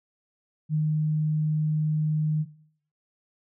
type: tone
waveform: sine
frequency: 153.9 Hz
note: D#3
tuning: 19 cents flat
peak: -21 dBFS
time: 0.69-2.46 s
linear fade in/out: 50 ms
effects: noise-tail reverb RT60 0.6 s tail -17 dB re dry